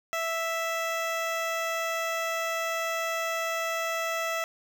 15% pulse tone with notch filter, 659.3 Hz, E5, in tune, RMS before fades -30 dBFS, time 0.13-4.44 s, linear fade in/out 0 ms, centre 10000 Hz, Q 1.6, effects none

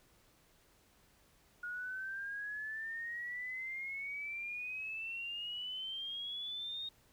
sine exponential sweep, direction up, 1435 to 3729 Hz, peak -39 dBFS, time 1.63-6.89 s, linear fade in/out 5 ms, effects pink hiss -68 dBFS RMS until 7.12 s

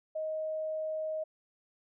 sine tone, 627 Hz, D#5, 13 cents sharp, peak -32 dBFS, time 0.15-1.24 s, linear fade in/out 10 ms, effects none

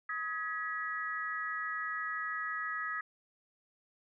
sine tone cluster, 1266 / 1669 / 1937 Hz, D#6 / G#6 / B6, +30 / +8 / -34 cents, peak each -38 / -39 / -39 dBFS, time 0.09-3.01 s, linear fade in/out 5 ms, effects none

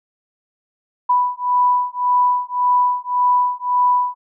sine beating tone pair, 987.8 / 989.6 Hz, B5 / B5, 0 / +3 cents, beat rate 1.8 Hz, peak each -17 dBFS, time 1.09-4.15 s, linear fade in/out 10 ms, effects none

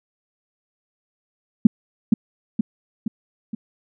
sine tone with echo, 220 Hz, A3, in tune, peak -4 dBFS, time 1.65-1.67 s, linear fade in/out 5 ms, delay 470 ms, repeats 4, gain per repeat -5 dB, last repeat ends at 3.55 s, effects none

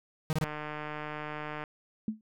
45% pulse tone bursts, 156.4 Hz, D#3, 9 cents sharp, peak -27 dBFS, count 3, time 0.3-0.441 s, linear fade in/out 0 ms, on 29 ms, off 27 ms
click train, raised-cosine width 0.5 ms, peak -23 dBFS, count 185, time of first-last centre 0.42-1.639 s, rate 151 Hz
sine tone with exponential decay, 216.9 Hz, A3, 25 cents flat, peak -25 dBFS, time 2.08-2.21 s, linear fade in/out 2 ms, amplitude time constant 28 ms
effects none

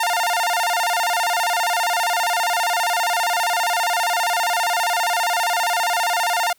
sawtooth tone with vibrato, 800 Hz, G5, 35 cents sharp, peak -14 dBFS, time 0-6.53 s, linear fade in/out 5 ms, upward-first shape square, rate 15 Hz, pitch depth 220 cents each way, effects white hiss -59 dBFS RMS until 6.58 s

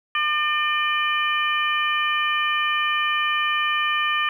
harmonic tone, 600 Hz, D5, 37 cents sharp, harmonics 2 / 3 / 4 / 5, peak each -23 / -25 / -26 / -27 dBFS, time 0.15-4.29 s, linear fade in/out 2 ms, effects 9-bit

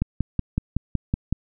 click train, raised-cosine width 5 ms, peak -9 dBFS, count 8, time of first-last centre 0.02-1.326 s, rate 5.36 Hz, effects none

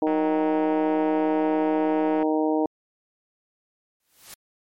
harmonic tone, 155.56 Hz, D#3, in tune, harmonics 2 / 3 / 4 / 5 / 6, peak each -22 / -26 / -28 / -30 / -32 dBFS, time 0.02-2.66 s, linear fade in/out 2 ms
click train, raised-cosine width 0.5 ms, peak -22 dBFS, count 398, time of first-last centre 0.07-2.228 s, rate 184 Hz
white noise with exponential growth, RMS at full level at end -38 dBFS, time 4-4.34 s, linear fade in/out 2 ms, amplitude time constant 72 ms
effects MP3 64 kbps

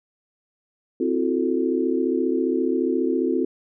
sine chord, F# half-diminished seventh, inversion second, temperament equal with one note detuned, 261.6 / 329.6 / 364.3 / 440 Hz, C4 / E4 / F#4 / A4, 0 / 0 / -27 / 0 cents, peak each -24 / -25 / -24 / -27 dBFS, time 1-3.45 s, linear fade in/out 5 ms, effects none

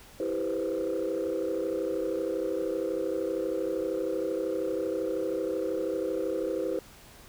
sine chord, C major seventh, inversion first, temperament just, 327 / 392.4 / 490.5 / 523.3 Hz, E4 / G4 / B4 / C5, -14 / +2 / -12 / 0 cents, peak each -32 dBFS, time 0.2-6.79 s, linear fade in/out 2 ms, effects tanh soft clip ceiling -22 dBFS + pink hiss -52 dBFS RMS until 7.28 s

